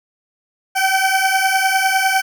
20% pulse beating tone pair, 762 / 771.9 Hz, G5 / G5, -49 / -27 cents, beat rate 9.9 Hz, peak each -12 dBFS, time 0.75-2.22 s, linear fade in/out 20 ms, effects none

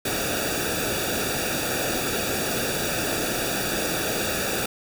pink noise with comb filter, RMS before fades -26 dBFS, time 0.05-4.66 s, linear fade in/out 5 ms, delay 0.96 ms, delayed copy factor -0.85, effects none

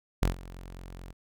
sawtooth tone with ADSR envelope, 44.64 Hz, F1, 39 cents sharp, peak -17 dBFS, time 0.22-1.13 s, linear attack 10 ms, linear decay 120 ms, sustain -21 dB, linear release 21 ms, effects none

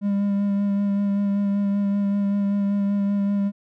triangle tone with vibrato, 200.9 Hz, G3, 43 cents sharp, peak -17 dBFS, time 0.01-3.52 s, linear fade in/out 50 ms, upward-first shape sine, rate 5.2 Hz, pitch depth 17 cents each way, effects none

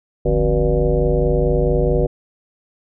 sine tone with frequency modulation, 262.7 Hz, C4, 7 cents sharp, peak -13 dBFS, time 0.25-2.07 s, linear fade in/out 10 ms, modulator 110 Hz, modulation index 2.8, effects none

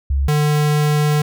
sine / square tone pair in turn, 68.9 / 149.41 Hz, C#2 / D3, -10 / +30 cents, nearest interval octave + minor second, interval 1340 cents, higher second, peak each -14 dBFS, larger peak neither, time 0.1-0.28 / 0.28-1.22 s, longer second, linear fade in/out 5 ms, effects none

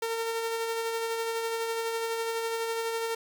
sawtooth tone with tremolo, 455.9 Hz, A#4, 39 cents flat, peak -24 dBFS, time 0.02-3.15 s, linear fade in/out 5 ms, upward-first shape sine, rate 12 Hz, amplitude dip 30%, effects none

